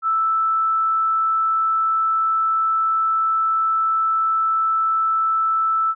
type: tone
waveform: sine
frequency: 1318.5 Hz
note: E6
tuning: in tune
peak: -16 dBFS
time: 0.02-5.95 s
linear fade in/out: 50 ms
effects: none